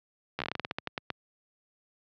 slowing click train, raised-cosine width 0.3 ms, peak -15 dBFS, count 15, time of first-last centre 0.39-1.103 s, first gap 13 ms, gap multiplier 1.19, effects high-pass 100 Hz 12 dB/octave + low-pass 5000 Hz 12 dB/octave

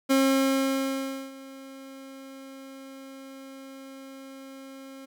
30% pulse tone with ADSR envelope, 269.1 Hz, C4, 49 cents sharp, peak -16 dBFS, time 0.09-5.06 s, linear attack 21 ms, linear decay 1200 ms, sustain -23 dB, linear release 15 ms, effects none

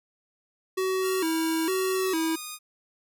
square tone with vibrato, 349.2 Hz, F4, in tune, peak -25 dBFS, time 0.77-2.36 s, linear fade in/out 10 ms, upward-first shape square, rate 1.1 Hz, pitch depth 130 cents each way
5% pulse tone with pitch glide, 1391 to 1232.1 Hz, F6 to D#6, -7 to -17 cents, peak -24 dBFS, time 1.01-2.59 s, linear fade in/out 50 ms, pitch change -210 cents, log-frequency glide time 1.92-2.21 s
effects none

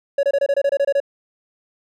triangle tone bursts, 560 Hz, C#5, 18 cents sharp, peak -12 dBFS, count 11, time 0.18-1.002 s, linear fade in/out 5 ms, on 52 ms, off 25 ms, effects none

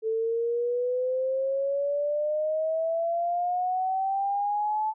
sine exponential sweep, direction up, 440 to 874 Hz, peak -24 dBFS, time 0.02-4.94 s, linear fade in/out 50 ms, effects none

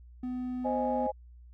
triangle tone with pitch glide, 251.2 to 248.6 Hz, B3 to B3, +30 to +12 cents, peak -30 dBFS, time 0.23-1.07 s, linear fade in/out 5 ms, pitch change -18 cents, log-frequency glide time 0.64-0.8 s
sine chord, Ab major, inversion first, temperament equal, 523.3 / 622.3 / 830.6 Hz, C5 / Eb5 / Ab5, 0 / 0 / 0 cents, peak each -32 / -34 / -31 dBFS, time 0.64-1.12 s, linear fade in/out 20 ms
effects tanh soft clip ceiling -16 dBFS + added 60 Hz sine -49 dBFS peak until 1.53 s

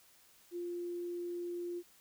sine tone, 349.2 Hz, F4, in tune, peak -37 dBFS, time 0.51-1.83 s, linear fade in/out 50 ms, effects white hiss -64 dBFS RMS until 2 s

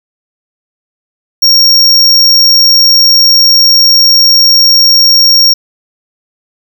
square tone, 5560 Hz, F8, 9 cents flat, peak -3 dBFS, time 1.42-5.54 s, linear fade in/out 10 ms, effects none

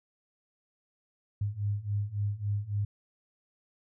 sine beating tone pair, 100.6 / 104.2 Hz, G2 / G#2, +45 / +6 cents, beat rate 3.6 Hz, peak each -33 / -31 dBFS, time 1.41-2.85 s, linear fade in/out 5 ms, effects none

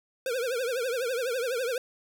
square tone with vibrato, 493.9 Hz, B4, in tune, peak -28 dBFS, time 0.26-1.78 s, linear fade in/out 2 ms, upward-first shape triangle, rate 12 Hz, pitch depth 170 cents each way, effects none

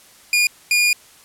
sawtooth tone bursts at uneven times, 2431 Hz, D#7, 41 cents flat, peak -10 dBFS, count 2, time 0.33-0.47 / 0.71-0.93 s, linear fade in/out 2 ms, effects white hiss -48 dBFS RMS until 1.24 s + low-pass 12000 Hz 12 dB/octave

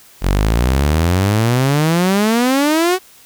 sawtooth exponential sweep, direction up, 44 to 380 Hz, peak -8 dBFS, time 0.21-2.99 s, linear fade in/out 50 ms, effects white hiss -45 dBFS RMS until 3.25 s

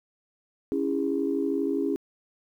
sine chord, C# minor, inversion none, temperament equal with one note detuned, 277.2 / 329.6 / 407.5 Hz, C#4 / E4 / G#4, 0 / 0 / -33 cents, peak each -27 / -29 / -28 dBFS, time 0.72-1.96 s, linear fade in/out 0 ms, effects tanh soft clip ceiling -14 dBFS + 10-bit

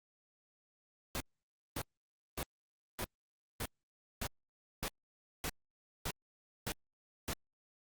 pink noise bursts, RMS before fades -38 dBFS, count 11, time 1.15-7.333 s, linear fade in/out 0 ms, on 53 ms, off 560 ms, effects Opus 48 kbps

